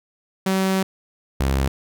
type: tone pair in turn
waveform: sawtooth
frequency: 190.5 / 67.35 Hz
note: G3 / C#2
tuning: -49 / -49 cents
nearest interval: octave + tritone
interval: 1800 cents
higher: first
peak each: -14 dBFS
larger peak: neither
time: 0.46-0.83 / 1.4-1.68 s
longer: first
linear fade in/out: 5 ms
effects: none